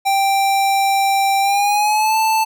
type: tone with pitch glide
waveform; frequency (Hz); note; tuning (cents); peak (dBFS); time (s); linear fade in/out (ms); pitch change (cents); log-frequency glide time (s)
square; 785 to 881.1; G5 to A5; +2 to +2; -14; 0.05-2.45; 20; +200; 1.4-2.17
effects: none